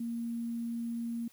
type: tone with sample-and-hold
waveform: sine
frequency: 233.1 Hz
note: A#3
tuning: in tune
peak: -33 dBFS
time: 0-1.28 s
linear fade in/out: 5 ms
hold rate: 11025 Hz
effects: white hiss -63 dBFS RMS until 1.32 s + high-pass 60 Hz 12 dB/octave